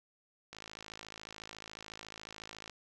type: click train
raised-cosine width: 0.2 ms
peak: -28 dBFS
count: 118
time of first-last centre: 0.53-2.697 s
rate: 54 Hz
effects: none